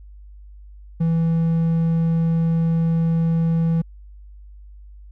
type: tone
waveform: triangle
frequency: 164.81 Hz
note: E3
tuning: in tune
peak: -14 dBFS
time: 1-3.82 s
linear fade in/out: 10 ms
effects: added 50 Hz sine -39 dBFS peak until 5.11 s